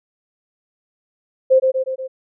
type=tone with echo; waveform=sine; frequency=523.3 Hz; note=C5; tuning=in tune; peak=-8 dBFS; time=1.5-1.6 s; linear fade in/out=20 ms; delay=120 ms; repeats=4; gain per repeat=-4 dB; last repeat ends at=2.08 s; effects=none